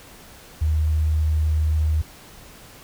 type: tone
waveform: sine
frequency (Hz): 77.6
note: D#2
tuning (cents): -4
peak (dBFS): -17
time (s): 0.61-2.02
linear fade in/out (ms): 10
effects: pink hiss -45 dBFS RMS until 2.83 s